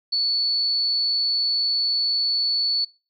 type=tone; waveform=sine; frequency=4442 Hz; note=C#8; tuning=3 cents sharp; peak=-19 dBFS; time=0.12-2.85 s; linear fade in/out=10 ms; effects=noise-tail reverb RT60 0.4 s tail -26 dB re dry